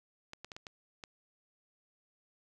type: clicks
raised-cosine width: 0.2 ms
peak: -27 dBFS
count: 6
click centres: 0.334 / 0.446 / 0.518 / 0.565 / 0.668 / 1.038 s
effects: none